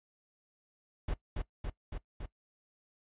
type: noise with echo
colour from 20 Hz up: brown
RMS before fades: -33 dBFS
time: 1.08-1.14 s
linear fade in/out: 5 ms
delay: 280 ms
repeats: 4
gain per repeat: -2 dB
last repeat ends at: 2.26 s
effects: noise-tail reverb RT60 0.1 s tail -18 dB re dry + resampled to 8000 Hz